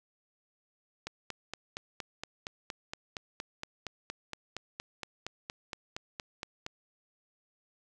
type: click train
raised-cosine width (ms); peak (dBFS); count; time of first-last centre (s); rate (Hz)
0.2; -20; 25; 1.07-6.664; 4.29
effects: none